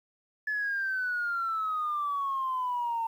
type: exponential sweep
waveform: sine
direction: down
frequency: 1727 to 902 Hz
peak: -27 dBFS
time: 0.47-3.07 s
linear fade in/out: 5 ms
effects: tanh soft clip ceiling -23 dBFS + 10-bit